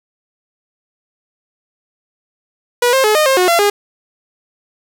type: tone with pitch steps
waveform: sawtooth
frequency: 485.8 / 531 / 426.8 / 613 / 533 / 363.5 / 682 / 409.1 Hz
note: B4 / C5 / G#4 / D#5 / C5 / F#4 / F5 / G#4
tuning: -29 / +25 / +47 / -26 / +32 / -31 / -41 / -26 cents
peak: -6 dBFS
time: 2.82-3.7 s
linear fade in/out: 5 ms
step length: 110 ms
effects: none